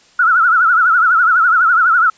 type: tone with vibrato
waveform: sine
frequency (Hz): 1384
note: F6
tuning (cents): -16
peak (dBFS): -8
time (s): 0.19-2.1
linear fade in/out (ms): 5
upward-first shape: triangle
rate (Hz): 12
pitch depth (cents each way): 150
effects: white hiss -49 dBFS RMS until 2.17 s + resampled to 16000 Hz